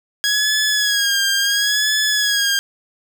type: tone with vibrato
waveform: 15% pulse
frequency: 1657 Hz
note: G#6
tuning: 4 cents flat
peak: -9 dBFS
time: 0.24-2.59 s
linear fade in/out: 0 ms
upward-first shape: sine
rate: 0.72 Hz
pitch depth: 63 cents each way
effects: none